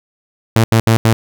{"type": "tone bursts at uneven times", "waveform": "sawtooth", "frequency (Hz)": 113.1, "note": "A2", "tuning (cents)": 48, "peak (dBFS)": -4, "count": 4, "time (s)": [[0.56, 0.64], [0.72, 0.8], [0.87, 0.97], [1.05, 1.13]], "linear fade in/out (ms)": 0, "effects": []}